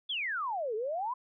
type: exponential two-way sweep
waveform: sine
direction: down then up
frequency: 3520 to 415.3 to 1045 Hz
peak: -31 dBFS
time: 0.09-1.14 s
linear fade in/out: 10 ms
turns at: 0.75 s
effects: none